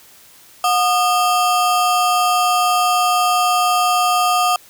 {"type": "ring-modulated tone", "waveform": "square", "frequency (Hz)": 975, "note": "B5", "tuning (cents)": -23, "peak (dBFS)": -11, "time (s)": [0.64, 4.56], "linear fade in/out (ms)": 2, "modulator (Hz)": 251, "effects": ["white hiss -46 dBFS RMS until 4.69 s"]}